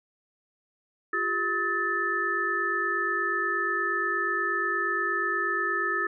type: tone cluster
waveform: sine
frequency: 350.6 / 399 / 1280 / 1760 Hz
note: F4 / G4 / D#6 / A6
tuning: +7 / +31 / +49 / 0 cents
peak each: -35 / -35 / -29 / -27 dBFS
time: 1.13-6.07 s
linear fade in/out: 5 ms
effects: none